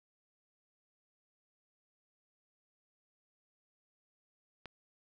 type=click; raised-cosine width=0.3 ms; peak=-29 dBFS; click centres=4.657 s; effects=none